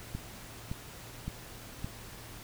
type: click train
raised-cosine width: 5 ms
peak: -23 dBFS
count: 4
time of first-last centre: 0.15-1.845 s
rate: 1.77 Hz
effects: added 114 Hz sine -53 dBFS peak until 2.43 s + pink hiss -48 dBFS RMS until 2.43 s